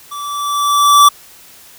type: tone with level ramp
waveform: square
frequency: 1159 Hz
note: D6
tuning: 23 cents flat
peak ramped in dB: -25 to -3 dBFS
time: 0.11-1.09 s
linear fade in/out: 10 ms
effects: white hiss -41 dBFS RMS until 1.78 s